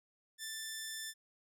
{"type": "tone", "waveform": "10% pulse", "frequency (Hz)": 1768, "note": "A6", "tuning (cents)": 8, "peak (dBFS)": -32, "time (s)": [0.38, 1.14], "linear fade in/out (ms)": 50, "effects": []}